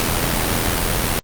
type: noise with amplitude modulation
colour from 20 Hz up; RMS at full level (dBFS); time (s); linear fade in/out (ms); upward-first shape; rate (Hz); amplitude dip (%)
pink; -17; 0-1.19; 0; sine; 83.6; 50
effects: Opus 48 kbps